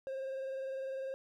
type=tone with vibrato; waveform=triangle; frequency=533 Hz; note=C5; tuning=32 cents sharp; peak=-35 dBFS; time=0.07-1.14 s; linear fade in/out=0 ms; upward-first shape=sine; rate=20 Hz; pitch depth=28 cents each way; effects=none